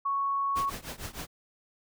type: tone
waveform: sine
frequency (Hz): 1108.7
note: C#6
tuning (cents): 0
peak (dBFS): -26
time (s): 0.05-0.7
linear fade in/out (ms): 10
type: noise with tremolo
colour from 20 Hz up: pink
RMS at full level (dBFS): -36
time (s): 0.55-1.27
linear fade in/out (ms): 20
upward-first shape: triangle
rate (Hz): 6.5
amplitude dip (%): 95
effects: none